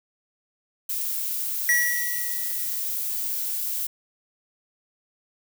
violet noise, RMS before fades -28 dBFS, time 0.89-3.87 s, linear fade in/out 5 ms
square tone with exponential decay, 1932 Hz, B6, 39 cents flat, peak -17 dBFS, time 1.69-2.8 s, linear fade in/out 1 ms, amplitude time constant 240 ms
effects none

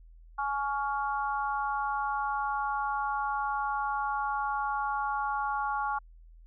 harmonic tone, 280 Hz, C#4, 18 cents sharp, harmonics 3 / 4 / 5, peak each -31 / -33 / -35 dBFS, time 0.38-5.99 s, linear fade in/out 10 ms, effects added 41 Hz sine -50 dBFS peak until 6.46 s

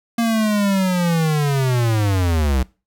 square linear sweep, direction down, 234.2 to 61.9 Hz, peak -16 dBFS, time 0.18-2.63 s, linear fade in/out 5 ms, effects noise-tail reverb RT60 0.3 s tail -22 dB re dry

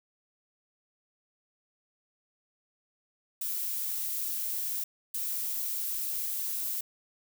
violet noise bursts at uneven times, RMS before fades -33 dBFS, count 2, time 3.41-4.84 / 5.14-6.81 s, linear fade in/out 5 ms, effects none

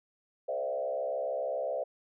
sine tone with frequency modulation, 587.3 Hz, D5, in tune, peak -30 dBFS, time 0.48-1.84 s, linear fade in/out 10 ms, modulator 67.1 Hz, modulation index 1.5, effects none

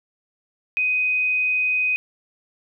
sine tone, 2504 Hz, D#7, 10 cents sharp, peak -18 dBFS, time 0.77-1.96 s, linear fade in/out 0 ms, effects none

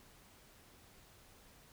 silence, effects pink hiss -62 dBFS RMS until 1.72 s

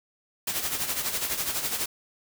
white noise with tremolo, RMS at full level -27 dBFS, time 0.47-1.86 s, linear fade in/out 5 ms, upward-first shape sine, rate 12 Hz, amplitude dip 60%, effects none

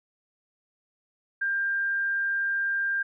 sine tone, 1594 Hz, G6, 28 cents sharp, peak -24 dBFS, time 1.41-3.03 s, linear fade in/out 10 ms, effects none

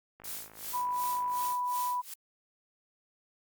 click train, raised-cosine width 0.5 ms, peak -36 dBFS, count 72, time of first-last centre 0.2-1.522 s, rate 53.7 Hz
blue noise with tremolo, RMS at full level -38 dBFS, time 0.24-2.14 s, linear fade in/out 5 ms, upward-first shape sine, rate 2.7 Hz, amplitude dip 95%
sine tone, 987.8 Hz, B5, in tune, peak -29 dBFS, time 0.73-2.02 s, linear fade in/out 20 ms
effects Opus 48 kbps

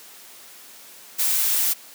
blue noise, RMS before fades -21 dBFS, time 1.18-1.74 s, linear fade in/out 20 ms, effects white hiss -45 dBFS RMS until 1.94 s + high-pass 200 Hz 12 dB/octave

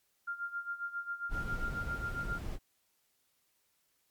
sine tone with tremolo, 1396.9 Hz, F6, in tune, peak -33 dBFS, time 0.27-2.39 s, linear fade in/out 10 ms, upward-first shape sine, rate 7.4 Hz, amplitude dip 80%
brown noise, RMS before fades -38 dBFS, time 1.29-2.59 s, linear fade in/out 50 ms
effects white hiss -75 dBFS RMS until 4.1 s + MP3 96 kbps

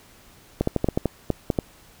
clicks, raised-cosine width 2 ms, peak -7 dBFS, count 10, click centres 0.61 / 0.674 / 0.763 / 0.844 / 0.887 / 0.975 / 1.057 / 1.303 / 1.502 / 1.588 s, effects pink hiss -52 dBFS RMS until 2 s

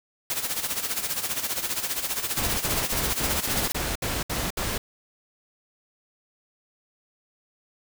white noise with tremolo, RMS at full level -26 dBFS, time 0.3-3.72 s, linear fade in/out 0 ms, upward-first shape sine, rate 15 Hz, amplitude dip 70%
pink noise bursts, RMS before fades -28 dBFS, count 9, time 2.37-4.78 s, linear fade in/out 5 ms, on 210 ms, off 65 ms
effects none

